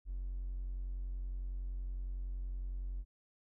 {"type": "tone with hard clipping", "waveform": "triangle", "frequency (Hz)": 45.39, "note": "F#1", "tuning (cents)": -32, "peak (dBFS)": -37, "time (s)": [0.05, 3.05], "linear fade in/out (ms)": 50, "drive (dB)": 3, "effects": []}